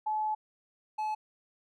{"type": "tone pair in turn", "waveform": ["sine", "triangle"], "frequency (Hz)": [859, 859], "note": ["A5", "A5"], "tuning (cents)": [-42, -42], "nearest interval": "unison", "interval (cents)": 0, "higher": "neither", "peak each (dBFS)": -28, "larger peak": "neither", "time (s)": [[0.06, 0.35], [0.98, 1.15]], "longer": "first", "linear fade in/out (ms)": 10, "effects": []}